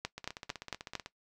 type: two click trains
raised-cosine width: 0.2 ms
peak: -17 / -24 dBFS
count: 5 / 15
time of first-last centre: 0.05-0.953 / 0.18-1.061 s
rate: 4.43 / 15.9 Hz
effects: noise-tail reverb RT60 0.1 s tail -17 dB re dry